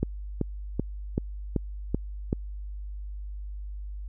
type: click train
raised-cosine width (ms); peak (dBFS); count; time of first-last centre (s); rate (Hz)
3; -12; 7; 0.03-2.329; 2.61
effects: added 50 Hz sine -34 dBFS peak until 4.08 s